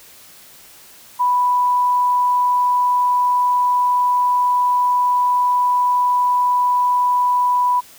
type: tone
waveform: sine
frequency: 987.8 Hz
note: B5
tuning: in tune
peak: -13 dBFS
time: 1.19-7.81 s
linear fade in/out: 20 ms
effects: white hiss -44 dBFS RMS until 7.98 s